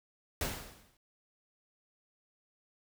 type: noise with exponential decay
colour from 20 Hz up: pink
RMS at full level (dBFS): -32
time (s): 0.41-0.97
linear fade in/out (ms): 2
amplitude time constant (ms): 120
effects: none